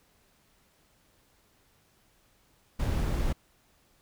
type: noise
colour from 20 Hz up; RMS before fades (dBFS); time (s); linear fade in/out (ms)
brown; -28; 2.79-3.33; 10
effects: pink hiss -66 dBFS RMS until 4.01 s